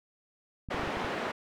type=clicks; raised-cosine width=5 ms; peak=-28 dBFS; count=7; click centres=0.688 / 0.745 / 0.795 / 0.834 / 0.875 / 0.971 / 1.047 s
type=band-pass noise; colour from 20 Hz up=pink; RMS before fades=-34 dBFS; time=0.7-1.32 s; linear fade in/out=10 ms; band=240 to 2200 Hz; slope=12 dB/octave
effects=none